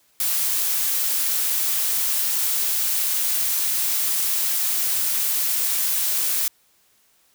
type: noise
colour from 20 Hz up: blue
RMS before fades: -22 dBFS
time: 0.2-6.48 s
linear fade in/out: 2 ms
effects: white hiss -61 dBFS RMS until 7.34 s